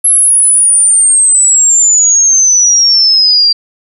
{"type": "exponential sweep", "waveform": "sine", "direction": "down", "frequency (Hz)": [11175, 4699], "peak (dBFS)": -4, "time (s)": [0.04, 3.53], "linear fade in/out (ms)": 10, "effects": []}